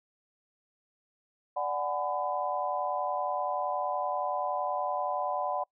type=chord; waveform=sine; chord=G# half-diminished seventh; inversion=second; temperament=equal with one note detuned; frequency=587.3 / 740 / 830.6 / 1005.6 Hz; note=D5 / F#5 / G#5 / B5; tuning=0 / 0 / 0 / +31 cents; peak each=-34 / -32 / -38 / -34 dBFS; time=1.56-5.64 s; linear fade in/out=10 ms; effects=noise-tail reverb RT60 0.1 s tail -25 dB re dry